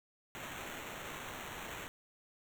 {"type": "noise with sample-and-hold", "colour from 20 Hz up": "blue", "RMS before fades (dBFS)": -45, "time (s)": [0.35, 1.88], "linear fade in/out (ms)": 0, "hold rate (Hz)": 4900, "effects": []}